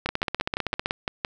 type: two click trains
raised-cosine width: 0.3 ms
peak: -9 / -9 dBFS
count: 8 / 13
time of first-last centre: 0.06-1.248 / 0.09-0.859 s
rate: 5.89 / 15.6 Hz
effects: none